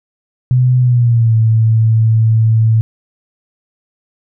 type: tone with pitch glide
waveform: sine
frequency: 126.1 to 111.7 Hz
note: B2 to A2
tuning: +36 to +27 cents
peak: -7 dBFS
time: 0.51-2.81 s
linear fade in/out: 0 ms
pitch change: -209 cents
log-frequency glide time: 0.79-1.36 s
effects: none